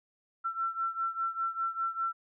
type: beating tone pair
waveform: sine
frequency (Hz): 1345 / 1350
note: E6 / E6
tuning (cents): +34 / +41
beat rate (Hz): 5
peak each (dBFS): -32 / -35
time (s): 0.44-2.13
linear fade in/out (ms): 20
effects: none